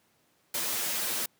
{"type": "noise with comb filter", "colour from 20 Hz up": "white", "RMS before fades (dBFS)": -31, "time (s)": [0.54, 1.26], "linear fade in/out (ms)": 5, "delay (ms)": 8.5, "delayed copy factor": 0.7, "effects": ["pink hiss -68 dBFS RMS until 1.39 s", "high-pass 150 Hz 12 dB/octave"]}